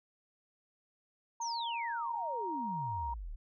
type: tone with pitch glide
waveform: sine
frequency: 932.3 to 938.2 Hz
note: A#5 to A#5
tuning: 0 to +11 cents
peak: -35 dBFS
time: 1.4-3.14 s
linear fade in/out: 5 ms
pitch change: +11 cents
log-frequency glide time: 2.17-2.56 s
type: exponential sweep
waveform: sine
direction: down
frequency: 6580 to 32.36 Hz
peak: -39 dBFS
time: 1.41-3.36 s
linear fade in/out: 10 ms
effects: none